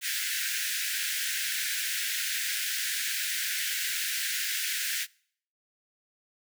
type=high-pass noise; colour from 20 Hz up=pink; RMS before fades=-31 dBFS; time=0.01-5.07 s; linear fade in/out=50 ms; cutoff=1500 Hz; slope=96 dB/octave; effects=noise-tail reverb RT60 0.6 s tail -25 dB re dry